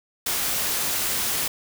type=noise; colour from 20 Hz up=white; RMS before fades=-25 dBFS; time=0.26-1.48 s; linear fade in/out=5 ms; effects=none